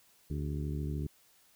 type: harmonic tone with a mistuned harmonic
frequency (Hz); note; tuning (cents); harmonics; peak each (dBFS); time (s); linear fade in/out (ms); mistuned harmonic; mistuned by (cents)
73.42; D2; 0; 1 / 2 / 3 / 4 / 5 / 6; -36 / -36 / -44 / -43 / -47 / -50; 0.3-1.07; 5; 6; -100
effects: white hiss -65 dBFS RMS until 1.55 s